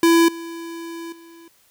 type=tone with level steps; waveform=square; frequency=334 Hz; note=E4; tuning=23 cents sharp; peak=-12 / -31 / -43 dBFS; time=0.03-1.48 s; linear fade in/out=2 ms; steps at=0.28 / 1.12 s; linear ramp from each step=5 ms; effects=white hiss -58 dBFS RMS until 1.7 s